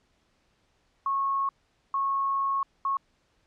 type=tone bursts at uneven times; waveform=sine; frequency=1096 Hz; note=C#6; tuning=20 cents flat; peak=-24 dBFS; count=3; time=1.06-1.49 / 1.94-2.63 / 2.85-2.97 s; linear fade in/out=2 ms; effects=pink hiss -69 dBFS RMS until 3.46 s + low-pass 6000 Hz 12 dB/octave